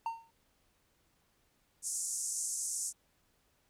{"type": "tone with exponential decay", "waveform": "triangle", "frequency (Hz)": 913, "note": "A#5", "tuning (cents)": -36, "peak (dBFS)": -28, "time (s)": [0.06, 0.31], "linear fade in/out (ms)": 2, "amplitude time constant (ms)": 53}
{"type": "band-pass noise", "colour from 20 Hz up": "pink", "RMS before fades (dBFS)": -37, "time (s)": [1.82, 2.93], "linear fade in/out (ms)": 50, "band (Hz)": [6200, 10000], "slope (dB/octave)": 48}
{"effects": ["pink hiss -73 dBFS RMS until 3.69 s"]}